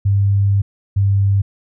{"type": "tone pair in turn", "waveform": "sine", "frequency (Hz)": [99.6, 99.03], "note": ["G2", "G2"], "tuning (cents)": [28, 18], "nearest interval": "unison", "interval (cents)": 10, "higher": "first", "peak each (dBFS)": -11, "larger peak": "neither", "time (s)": [[0.05, 0.62], [0.96, 1.42]], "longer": "first", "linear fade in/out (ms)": 10, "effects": []}